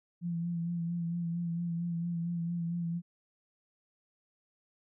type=tone with vibrato; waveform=sine; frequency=170.3 Hz; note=F3; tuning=43 cents flat; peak=-31 dBFS; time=0.21-3.02 s; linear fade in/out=50 ms; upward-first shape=sine; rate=4.4 Hz; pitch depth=31 cents each way; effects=none